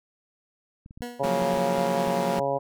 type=clicks; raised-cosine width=5 ms; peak=-32 dBFS; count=11; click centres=0.861 / 0.909 / 0.975 / 1.008 / 1.256 / 1.422 / 1.539 / 1.575 / 1.783 / 2.076 / 2.385 s
type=tone with exponential decay; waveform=20% pulse; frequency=241.8 Hz; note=B3; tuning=36 cents flat; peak=-24 dBFS; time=1.02-1.42 s; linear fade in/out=0 ms; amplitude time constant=85 ms
type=harmonic tone; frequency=138.59 Hz; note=C#3; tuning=in tune; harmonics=1 / 2 / 3 / 4 / 5 / 6 / 7; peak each=-36 / -37 / -32 / -26 / -30 / -33 / -33 dBFS; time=1.19-2.59 s; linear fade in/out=20 ms
type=chord; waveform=sawtooth; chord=Gb major seventh; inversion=second; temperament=equal; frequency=138.59 / 174.61 / 185 / 233.1 Hz; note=Db3 / F3 / Gb3 / Bb3; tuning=0 / 0 / 0 / 0 cents; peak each=-28 dBFS; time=1.23-2.4 s; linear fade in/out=10 ms
effects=none